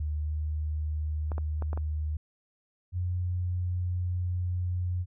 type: tone with pitch glide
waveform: sine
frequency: 75.7 to 76.62 Hz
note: D#2 to D#2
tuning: -47 to -26 cents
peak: -28 dBFS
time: 0-2.17 s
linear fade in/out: 5 ms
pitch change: +21 cents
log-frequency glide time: 0.23-0.31 s
type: clicks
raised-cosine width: 1 ms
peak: -24 dBFS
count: 5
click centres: 1.318 / 1.381 / 1.623 / 1.731 / 1.775 s
type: tone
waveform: sine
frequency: 89.5 Hz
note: F2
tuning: 43 cents sharp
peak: -27 dBFS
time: 2.92-5.06 s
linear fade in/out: 50 ms
effects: none